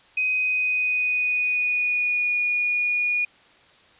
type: tone with pitch glide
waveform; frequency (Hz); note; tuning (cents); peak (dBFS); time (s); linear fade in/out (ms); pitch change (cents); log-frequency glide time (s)
sine; 2511 to 2448; D#7 to D#7; +15 to -29; -20; 0.17-3.25; 5; -44; 0.31-2.4
effects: white hiss -54 dBFS RMS until 3.99 s + resampled to 8000 Hz